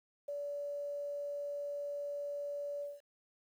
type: tone with ADSR envelope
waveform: sine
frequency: 575 Hz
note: D5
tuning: 37 cents flat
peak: -35 dBFS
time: 0.28-3.01 s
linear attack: 9 ms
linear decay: 3 ms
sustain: -2 dB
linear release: 190 ms
effects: 11-bit